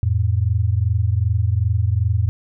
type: tone pair together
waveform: sine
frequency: 87.4 / 110 Hz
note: F2 / A2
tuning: +2 / 0 cents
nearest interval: major third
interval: 398 cents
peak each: -18 dBFS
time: 0.03-2.29 s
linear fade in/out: 0 ms
effects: none

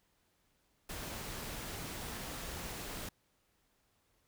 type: noise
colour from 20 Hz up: pink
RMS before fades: -43 dBFS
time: 0.89-3.09 s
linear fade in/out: 5 ms
effects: pink hiss -75 dBFS RMS until 4.27 s

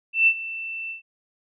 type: tone with ADSR envelope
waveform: sine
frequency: 2672 Hz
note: E7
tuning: 23 cents sharp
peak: -12 dBFS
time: 0.13-1.02 s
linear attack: 140 ms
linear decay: 64 ms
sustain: -17 dB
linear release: 120 ms
effects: none

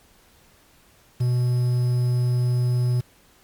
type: tone with quantisation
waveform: triangle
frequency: 123.47 Hz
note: B2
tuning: in tune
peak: -16 dBFS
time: 1.2-3.01 s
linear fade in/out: 10 ms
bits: 7
effects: pink hiss -56 dBFS RMS until 3.43 s + MP3 96 kbps

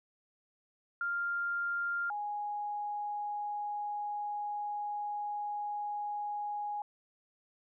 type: tone pair in turn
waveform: sine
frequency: 1396.9 / 828.7 Hz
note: F6 / G#5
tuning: 0 / -4 cents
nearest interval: major sixth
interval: 904 cents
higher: first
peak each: -31 / -34 dBFS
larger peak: first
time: 1.01-2.1 / 2.1-6.82 s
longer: second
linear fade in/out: 2 ms
effects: none

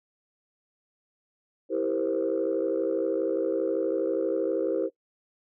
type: chord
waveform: sine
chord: C dominant seventh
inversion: first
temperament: just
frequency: 327 / 392.4 / 470.9 / 523.3 Hz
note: E4 / G4 / Bb4 / C5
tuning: -14 / +2 / +18 / 0 cents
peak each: -29 dBFS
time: 1.69-4.9 s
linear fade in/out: 50 ms
effects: noise-tail reverb RT60 0.1 s tail -20 dB re dry + tanh soft clip ceiling -17 dBFS

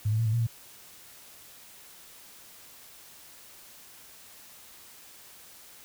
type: tone with pitch steps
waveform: sine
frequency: 105.7 / 109.8 / 114.5 / 108.7 / 117.4 / 115 Hz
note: G#2 / A2 / A#2 / A2 / A#2 / A#2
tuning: +31 / -3 / -31 / -21 / +13 / -23 cents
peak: -23 dBFS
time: 0.05-0.47 s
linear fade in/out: 10 ms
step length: 70 ms
effects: white hiss -51 dBFS RMS until 5.84 s

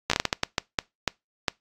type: slowing click train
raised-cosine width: 0.2 ms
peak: -4 dBFS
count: 12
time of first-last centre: 0.1-1.482 s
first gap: 14 ms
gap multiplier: 1.4
effects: noise-tail reverb RT60 0.2 s tail -24 dB re dry + AAC 64 kbps

